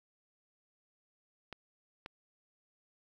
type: clicks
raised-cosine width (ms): 0.3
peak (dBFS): -27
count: 2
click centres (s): 1.527 / 2.061
effects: 10-bit